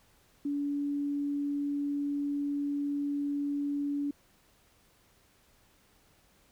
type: tone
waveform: sine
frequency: 286.3 Hz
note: D4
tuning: 44 cents flat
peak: -29 dBFS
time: 0.45-4.11 s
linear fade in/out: 5 ms
effects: pink hiss -65 dBFS RMS until 6.51 s